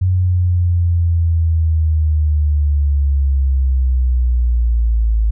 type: linear sweep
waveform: sine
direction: down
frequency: 92.5 to 53.6 Hz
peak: -11 dBFS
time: 0.01-5.31 s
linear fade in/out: 10 ms
effects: none